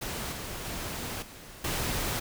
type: noise with level steps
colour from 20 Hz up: pink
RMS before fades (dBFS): -35 / -38 / -36 / -47 / -31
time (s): 0.01-2.2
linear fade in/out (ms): 10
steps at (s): 0.32 / 0.65 / 1.22 / 1.64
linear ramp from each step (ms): 5
effects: none

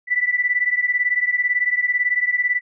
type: beating tone pair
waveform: sine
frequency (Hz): 1969 / 1987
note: B6 / B6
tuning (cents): -6 / +10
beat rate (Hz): 18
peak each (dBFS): -19 / -21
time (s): 0.07-2.61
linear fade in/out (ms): 50
effects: none

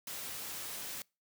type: noise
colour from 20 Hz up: white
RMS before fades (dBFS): -42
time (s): 0.07-1.02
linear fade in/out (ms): 2
effects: noise-tail reverb RT60 0.3 s tail -26 dB re dry + high-pass 80 Hz 12 dB/octave

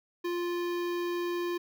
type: tone with notch filter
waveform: square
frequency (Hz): 349.2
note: F4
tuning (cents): 0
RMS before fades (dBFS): -32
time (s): 0.24-1.58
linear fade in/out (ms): 10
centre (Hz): 8600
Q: 0.72
effects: none

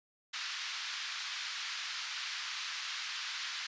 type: band-pass noise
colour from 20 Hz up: white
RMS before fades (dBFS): -40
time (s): 0.33-3.67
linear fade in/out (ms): 10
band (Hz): 1200 to 5100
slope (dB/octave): 24
effects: resampled to 16000 Hz

